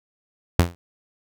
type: tone with exponential decay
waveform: sawtooth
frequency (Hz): 86.4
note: F2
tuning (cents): -18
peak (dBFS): -6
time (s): 0.59-0.75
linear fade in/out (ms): 0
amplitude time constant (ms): 34
effects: none